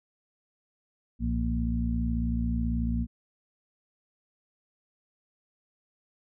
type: harmonic tone with a mistuned harmonic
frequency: 58.27 Hz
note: A#1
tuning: in tune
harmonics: 1 / 2 / 3 / 4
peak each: -28 / -35 / -35 / -30 dBFS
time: 1.19-3.07 s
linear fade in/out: 50 ms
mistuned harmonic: 1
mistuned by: +120 cents
effects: none